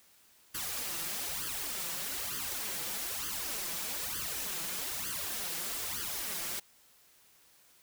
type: noise with flanger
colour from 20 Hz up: white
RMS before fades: -37 dBFS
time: 0.54-6.6 s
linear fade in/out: 10 ms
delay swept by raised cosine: 0.63 to 6.03 ms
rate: 1.1 Hz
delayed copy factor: +0.8
effects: white hiss -63 dBFS RMS until 7.82 s